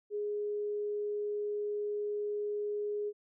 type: tone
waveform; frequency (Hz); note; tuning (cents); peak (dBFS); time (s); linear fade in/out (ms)
sine; 415.3; G#4; 0; -32; 0.1-3.13; 50
effects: none